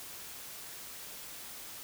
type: silence
effects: white hiss -46 dBFS RMS until 1.83 s